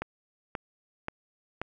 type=click train; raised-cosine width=0.5 ms; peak=-17 dBFS; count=4; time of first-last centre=0.02-1.616 s; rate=1.88 Hz; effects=none